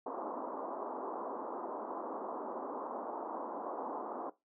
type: band-pass noise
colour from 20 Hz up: white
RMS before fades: -41 dBFS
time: 0.06-4.3 s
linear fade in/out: 5 ms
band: 240 to 1100 Hz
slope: 48 dB/octave
effects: noise-tail reverb RT60 0.2 s tail -18 dB re dry